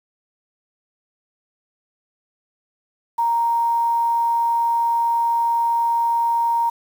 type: tone with quantisation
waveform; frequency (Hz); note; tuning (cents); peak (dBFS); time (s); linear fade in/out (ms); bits
sine; 932.3; A#5; 0; -16; 3.18-6.7; 10; 7
effects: none